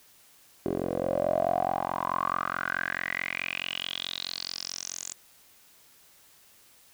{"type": "tone with band-pass filter sweep", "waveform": "10% pulse", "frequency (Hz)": 44.63, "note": "F1", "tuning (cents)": 38, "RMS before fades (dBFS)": -31, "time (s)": [0.66, 5.14], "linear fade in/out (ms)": 0, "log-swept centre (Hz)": [400, 7200], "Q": 7.6, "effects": ["white hiss -58 dBFS RMS until 6.93 s"]}